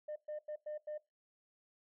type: tone bursts at uneven times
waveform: sine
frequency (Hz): 604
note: D5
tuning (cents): +48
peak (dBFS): -38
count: 5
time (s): 0.08-0.16 / 0.28-0.39 / 0.48-0.56 / 0.66-0.78 / 0.87-0.98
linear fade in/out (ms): 10
effects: noise-tail reverb RT60 0.2 s tail -19 dB re dry + tanh soft clip ceiling -37 dBFS